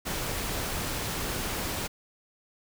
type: noise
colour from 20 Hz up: pink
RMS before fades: -32 dBFS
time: 0.05-1.88 s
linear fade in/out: 20 ms
effects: none